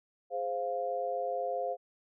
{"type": "chord", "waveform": "sine", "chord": "F minor", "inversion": "first", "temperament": "equal", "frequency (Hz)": [415.3, 523.3, 698.5], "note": ["Ab4", "C5", "F5"], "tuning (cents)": [0, 0, 0], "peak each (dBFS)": [-40, -34, -34], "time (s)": [0.3, 1.77], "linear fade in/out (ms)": 50, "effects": []}